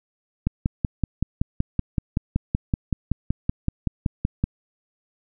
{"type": "click train", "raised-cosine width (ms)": 5, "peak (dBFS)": -8, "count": 22, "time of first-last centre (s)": [0.47, 4.44], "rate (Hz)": 5.29, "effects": []}